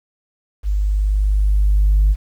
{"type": "tone with level ramp", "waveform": "sine", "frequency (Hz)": 50.5, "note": "G#1", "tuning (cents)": -48, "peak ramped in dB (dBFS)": [-15, -8], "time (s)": [0.63, 2.16], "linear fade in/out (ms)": 50, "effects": ["tanh soft clip ceiling -7 dBFS", "8-bit"]}